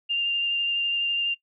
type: tone with vibrato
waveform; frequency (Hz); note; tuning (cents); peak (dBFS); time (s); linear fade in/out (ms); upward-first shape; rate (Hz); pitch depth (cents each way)
sine; 2794; F7; 0; -22; 0.09-1.35; 20; triangle; 12; 13
effects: noise-tail reverb RT60 0.1 s tail -23 dB re dry

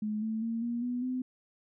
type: tone with pitch steps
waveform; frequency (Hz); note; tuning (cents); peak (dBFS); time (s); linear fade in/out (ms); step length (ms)
sine; 212.8 / 220.6 / 228.6 / 236.9 / 245.6 / 254.5; G#3 / A3 / A#3 / A#3 / B3 / C4; +42 / +5 / -34 / +28 / -9 / -48; -30; 0.02-1.22; 5; 200
effects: none

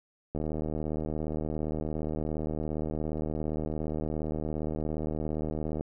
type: click train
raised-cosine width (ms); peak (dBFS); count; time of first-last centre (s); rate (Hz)
2; -20; 423; 0.35-5.809; 77.3
effects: none

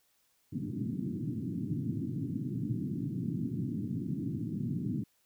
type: band-pass noise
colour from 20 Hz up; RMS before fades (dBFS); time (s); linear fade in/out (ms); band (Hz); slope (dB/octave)
pink; -35; 0.52-5.04; 10; 110 to 310; 48
effects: white hiss -72 dBFS RMS until 5.25 s

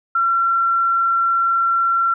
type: tone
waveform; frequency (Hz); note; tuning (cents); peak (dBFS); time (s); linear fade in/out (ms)
sine; 1361; F6; -45; -14; 0.15-2.14; 5
effects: none

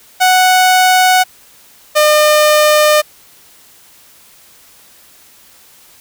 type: tone pair in turn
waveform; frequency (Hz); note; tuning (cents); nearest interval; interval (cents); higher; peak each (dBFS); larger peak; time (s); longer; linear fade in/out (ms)
sawtooth; 740 / 604.7; F#5 / D#5; 0 / -50; minor third; 350; first; -3; neither; 0.2-1.24 / 1.95-3.02; second; 20
effects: white hiss -44 dBFS RMS until 6 s

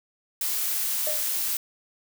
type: noise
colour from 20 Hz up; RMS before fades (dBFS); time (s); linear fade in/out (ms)
blue; -27; 0.41-1.57; 2
type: tone with exponential decay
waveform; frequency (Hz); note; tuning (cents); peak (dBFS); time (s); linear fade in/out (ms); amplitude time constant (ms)
triangle; 611; D#5; -32; -24; 1.07-1.3; 2; 50
effects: none

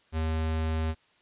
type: tone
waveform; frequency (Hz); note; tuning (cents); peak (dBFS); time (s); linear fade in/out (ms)
square; 79.7; D#2; +42; -27; 0.12-0.95; 50
effects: white hiss -64 dBFS RMS until 1.21 s + resampled to 8000 Hz

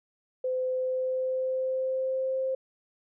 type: tone with pitch glide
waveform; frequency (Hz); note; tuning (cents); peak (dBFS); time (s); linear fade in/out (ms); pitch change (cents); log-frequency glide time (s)
sine; 512 to 525.8; C5 to C5; -38 to +8; -26; 0.44-2.55; 5; +46; 0.66-2.36
effects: none

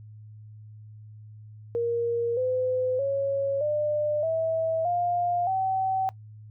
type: tone with pitch steps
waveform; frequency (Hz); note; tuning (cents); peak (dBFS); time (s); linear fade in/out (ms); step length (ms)
sine; 469.6 / 509.2 / 552 / 598.5 / 648.9 / 703.6 / 762.9; A#4 / C5 / C#5 / D5 / E5 / F5 / G5; +13 / -47 / -7 / +33 / -27 / +13 / -47; -23; 1.75-6.09; 0; 620
effects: noise-tail reverb RT60 0.1 s tail -21 dB re dry + added 107 Hz sine -43 dBFS peak until 6.5 s

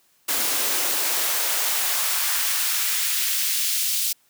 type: noise with high-pass filter sweep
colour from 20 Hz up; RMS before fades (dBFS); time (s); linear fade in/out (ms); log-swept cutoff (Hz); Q
white; -23; 0.28-4.13; 10; 240 to 3900; 0.93
effects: white hiss -62 dBFS RMS until 4.29 s + high-pass 80 Hz 12 dB/octave

